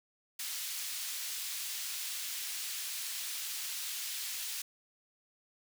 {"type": "high-pass noise", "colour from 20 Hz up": "pink", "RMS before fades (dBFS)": -39, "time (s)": [0.39, 4.62], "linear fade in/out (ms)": 5, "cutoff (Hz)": 3200, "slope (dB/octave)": 12, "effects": []}